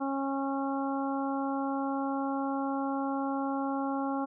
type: harmonic tone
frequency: 273.6 Hz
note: C#4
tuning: 23 cents flat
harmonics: 1 / 2 / 3 / 4 / 5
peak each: -31 / -38 / -35 / -39 / -42 dBFS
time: 0-4.26 s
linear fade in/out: 20 ms
effects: none